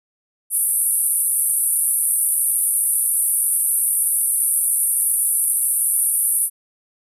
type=band-pass noise; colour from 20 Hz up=white; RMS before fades=-19 dBFS; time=0.5-6.5 s; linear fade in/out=50 ms; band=9000 to 12000 Hz; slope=96 dB/octave; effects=none